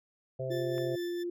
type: harmonic tone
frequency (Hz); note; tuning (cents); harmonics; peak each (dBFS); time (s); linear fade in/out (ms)
130.81; C3; 0; 1 / 3 / 4 / 5; -37 / -41 / -36 / -40; 0.39-0.96; 10
type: tone with tremolo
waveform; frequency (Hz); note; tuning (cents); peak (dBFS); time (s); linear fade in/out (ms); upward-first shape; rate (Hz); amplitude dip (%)
20% pulse; 1760; A6; 0; -38; 0.5-1.24; 20; sine; 4.3; 50
type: tone with pitch glide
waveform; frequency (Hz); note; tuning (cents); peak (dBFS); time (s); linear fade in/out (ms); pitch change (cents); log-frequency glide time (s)
sine; 352.3 to 349.1; F4 to F4; +15 to -1; -32; 0.5-1.3; 5; -16; 0.87-1.02
type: click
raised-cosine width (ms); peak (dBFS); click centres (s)
0.5; -32; 0.781
effects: none